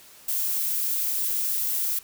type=noise; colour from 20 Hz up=violet; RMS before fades=-26 dBFS; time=0.28-1.99 s; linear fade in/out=5 ms; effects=white hiss -50 dBFS RMS until 2.03 s